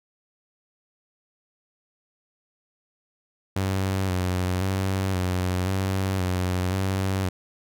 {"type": "tone with vibrato", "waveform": "sawtooth", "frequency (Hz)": 93.5, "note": "F#2", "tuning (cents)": 19, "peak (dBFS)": -19, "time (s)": [3.56, 7.29], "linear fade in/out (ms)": 5, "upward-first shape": "square", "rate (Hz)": 0.95, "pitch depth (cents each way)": 41, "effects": []}